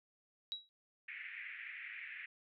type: tone with exponential decay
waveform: sine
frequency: 3874 Hz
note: B7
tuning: 34 cents flat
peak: -35 dBFS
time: 0.52-0.69 s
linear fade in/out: 0 ms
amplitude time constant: 36 ms
type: band-pass noise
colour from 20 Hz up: pink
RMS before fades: -48 dBFS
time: 1.08-2.26 s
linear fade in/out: 5 ms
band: 1800 to 2400 Hz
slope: 48 dB/octave
effects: none